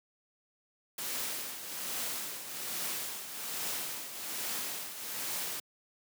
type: noise with tremolo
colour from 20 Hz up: white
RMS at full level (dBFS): -35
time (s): 0.98-5.6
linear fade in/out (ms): 5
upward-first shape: triangle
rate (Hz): 1.2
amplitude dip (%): 65
effects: high-pass 150 Hz 12 dB/octave